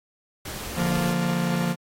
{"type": "noise", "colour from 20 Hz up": "pink", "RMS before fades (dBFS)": -35, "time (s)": [0.45, 1.13], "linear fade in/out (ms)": 5}
{"type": "chord", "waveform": "45% pulse", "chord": "Bb major", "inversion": "first", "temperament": "just", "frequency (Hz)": [145.68, 174.81, 233.1], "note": ["D3", "F3", "Bb3"], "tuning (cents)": [-14, 2, 0], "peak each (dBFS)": [-30, -24, -29], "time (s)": [0.75, 1.76], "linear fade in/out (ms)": 50}
{"effects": ["AAC 48 kbps"]}